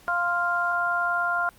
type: harmonic tone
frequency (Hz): 349.2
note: F4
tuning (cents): 0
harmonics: 2 / 3 / 4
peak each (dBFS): -28 / -29 / -24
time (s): 0.08-1.49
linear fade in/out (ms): 0
effects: pink hiss -54 dBFS RMS until 1.58 s + Opus 48 kbps